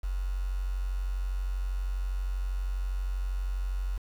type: tone with quantisation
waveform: sine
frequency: 46.25 Hz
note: F#1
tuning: in tune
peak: -28 dBFS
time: 0.03-3.98 s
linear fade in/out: 10 ms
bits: 8
effects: none